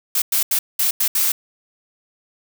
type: noise bursts at uneven times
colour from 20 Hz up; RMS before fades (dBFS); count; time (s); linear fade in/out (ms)
blue; -18; 6; 0.15-0.22 / 0.32-0.43 / 0.51-0.59 / 0.79-0.91 / 1-1.08 / 1.15-1.32; 5
effects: none